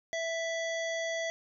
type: harmonic tone with a mistuned harmonic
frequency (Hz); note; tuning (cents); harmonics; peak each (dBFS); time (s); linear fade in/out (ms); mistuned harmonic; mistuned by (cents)
659.3; E5; 0; 1 / 3 / 5 / 7 / 9 / 10; -33 / -36 / -43 / -50 / -45 / -50; 0.13-1.3; 0; 5; +35
effects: none